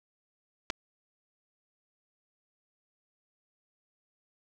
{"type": "clicks", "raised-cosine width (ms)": 0.2, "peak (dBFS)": [-13, -17], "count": 2, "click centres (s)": [0.701, 0.704], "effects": []}